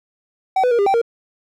triangle tone with pitch steps, 761 / 498.5 / 472.6 / 401.8 / 780 / 464.9 Hz, F#5 / B4 / A#4 / G4 / G5 / A#4, +48 / +16 / +24 / +43 / -9 / -5 cents, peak -11 dBFS, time 0.56-1.016 s, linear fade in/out 5 ms, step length 76 ms, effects none

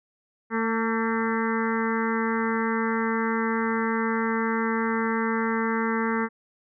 harmonic tone with a mistuned harmonic, 225.2 Hz, A3, 40 cents sharp, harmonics 1 / 2 / 4 / 5 / 6 / 7 / 8 / 9, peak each -26 / -29 / -32 / -33 / -34 / -34 / -35 / -36 dBFS, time 0.5-6.29 s, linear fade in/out 50 ms, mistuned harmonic 5, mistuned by +25 cents, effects none

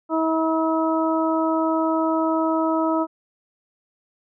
harmonic tone, 321.5 Hz, E4, 43 cents flat, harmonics 1 / 2 / 3 / 4, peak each -21 / -24 / -26 / -27 dBFS, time 0.09-3.07 s, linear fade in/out 50 ms, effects none

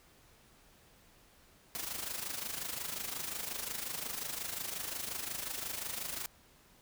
white noise with amplitude modulation, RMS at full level -37 dBFS, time 1.75-6.26 s, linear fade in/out 0 ms, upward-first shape sine, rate 25.6 Hz, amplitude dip 65%, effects pink hiss -63 dBFS RMS until 6.81 s

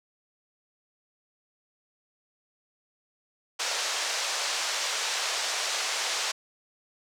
white band-pass noise, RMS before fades -30 dBFS, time 3.59-6.32 s, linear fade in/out 10 ms, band 490 to 6800 Hz, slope 24 dB/octave, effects none

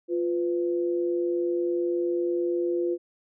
sine tone pair together, 349.2 / 500.7 Hz, F4 / B4, 0 / +24 cents, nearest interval tritone, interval 624 cents, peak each -24 / -31 dBFS, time 0.08-2.98 s, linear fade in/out 50 ms, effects none

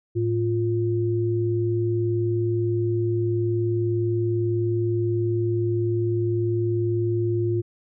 sine tone pair together, 109.74 / 349.6 Hz, A2 / F4, -4 / +2 cents, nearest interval octave + minor sixth, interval 2006 cents, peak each -23 / -23 dBFS, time 0.15-7.62 s, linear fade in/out 20 ms, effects none

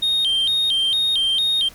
sine tone with vibrato, 3425 Hz, A7, 47 cents flat, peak -14 dBFS, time 0.02-1.69 s, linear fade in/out 10 ms, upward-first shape square, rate 2.2 Hz, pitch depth 140 cents each way, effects tanh soft clip ceiling -15 dBFS + pink hiss -45 dBFS RMS until 1.74 s

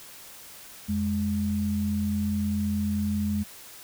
sine tone pair together, 87.31 / 207.4 Hz, F2 / G#3, 0 / -2 cents, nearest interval octave + minor third, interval 1498 cents, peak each -30 / -25 dBFS, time 0.88-3.44 s, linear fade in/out 20 ms, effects white hiss -46 dBFS RMS until 3.83 s

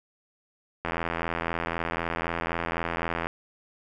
click train, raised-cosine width 0.5 ms, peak -13 dBFS, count 204, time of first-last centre 0.85-3.27 s, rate 83.9 Hz, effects none

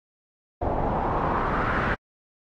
pink noise with low-pass filter sweep, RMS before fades -25 dBFS, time 0.61-1.95 s, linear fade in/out 10 ms, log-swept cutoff 690 to 1600 Hz, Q 3, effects AAC 32 kbps

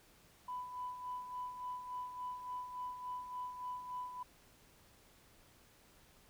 sine tone with tremolo, 996 Hz, B5, 14 cents sharp, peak -38 dBFS, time 0.48-4.23 s, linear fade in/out 5 ms, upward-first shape sine, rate 3.5 Hz, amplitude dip 60%, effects tanh soft clip ceiling -34 dBFS + pink hiss -65 dBFS RMS until 6.29 s

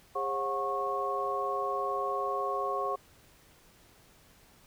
sine tone cluster, 405.8 / 539 / 729 / 1096 Hz, G#4 / C#5 / F#5 / C#6, -40 / -49 / -26 / -20 cents, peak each -36 / -36 / -36 / -32 dBFS, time 0.15-2.96 s, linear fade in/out 10 ms, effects pink hiss -60 dBFS RMS until 4.66 s

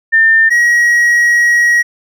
sine / triangle tone pair in turn, 1800 / 1902.2 Hz, A6 / A#6, +39 / +35 cents, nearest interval minor second, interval 96 cents, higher second, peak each -5 dBFS, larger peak neither, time 0.12-0.5 / 0.5-1.83 s, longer second, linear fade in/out 20 ms, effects none

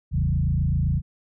sine tone with frequency modulation, 107 Hz, A2, 48 cents flat, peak -19 dBFS, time 0.11-1.02 s, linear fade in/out 50 ms, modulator 27.7 Hz, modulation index 2.1, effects none

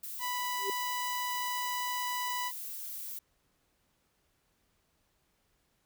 violet noise, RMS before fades -41 dBFS, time 0.03-3.19 s, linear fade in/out 5 ms
harmonic tone, 988 Hz, B5, in tune, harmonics 1 / 2 / 3 / 4 / 5 / 6 / 7 / 8, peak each -34 / -40 / -44 / -46 / -48 / -50 / -51 / -52 dBFS, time 0.19-2.52 s, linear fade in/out 50 ms
sine tone with exponential growth, 395.5 Hz, G4, 15 cents sharp, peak -29 dBFS, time 0.56-0.7 s, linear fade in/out 2 ms, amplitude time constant 30 ms
effects pink hiss -74 dBFS RMS until 5.85 s

